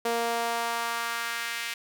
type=tone with high-pass filter sweep; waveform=sawtooth; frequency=233.1 Hz; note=A#3; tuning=in tune; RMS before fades=-30 dBFS; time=0.05-1.74 s; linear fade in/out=5 ms; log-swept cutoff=490 to 2200 Hz; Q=1.6; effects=none